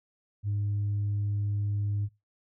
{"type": "tone", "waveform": "sine", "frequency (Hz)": 102.4, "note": "G#2", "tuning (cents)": -24, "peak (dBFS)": -25, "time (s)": [0.43, 2.09], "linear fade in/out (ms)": 50, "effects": ["noise-tail reverb RT60 0.2 s tail -18 dB re dry", "tanh soft clip ceiling -24 dBFS"]}